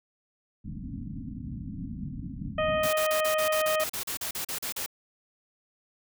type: low-pass noise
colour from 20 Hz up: white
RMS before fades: -37 dBFS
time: 0.64-2.88 s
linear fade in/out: 20 ms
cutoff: 280 Hz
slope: 96 dB/octave
type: harmonic tone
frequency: 622.3 Hz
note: D#5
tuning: in tune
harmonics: 1 / 2 / 3 / 4 / 5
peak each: -25 / -31 / -35 / -37 / -39 dBFS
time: 2.58-3.84 s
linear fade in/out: 5 ms
type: noise bursts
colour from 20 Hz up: white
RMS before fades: -33 dBFS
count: 15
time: 2.83-4.862 s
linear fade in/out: 5 ms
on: 100 ms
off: 38 ms
effects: none